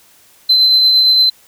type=tone with tremolo; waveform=sine; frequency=4066 Hz; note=B7; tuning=50 cents sharp; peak=-4 dBFS; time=0.49-1.3 s; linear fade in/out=10 ms; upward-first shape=triangle; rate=8.7 Hz; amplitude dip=35%; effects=tanh soft clip ceiling -4 dBFS + white hiss -48 dBFS RMS until 1.47 s